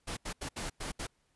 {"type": "noise bursts at uneven times", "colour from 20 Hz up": "pink", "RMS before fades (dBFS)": -38, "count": 6, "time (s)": [[0.07, 0.17], [0.25, 0.33], [0.41, 0.49], [0.56, 0.7], [0.8, 0.92], [0.99, 1.07]], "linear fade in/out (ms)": 10, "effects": ["pink hiss -74 dBFS RMS until 1.35 s", "resampled to 24000 Hz"]}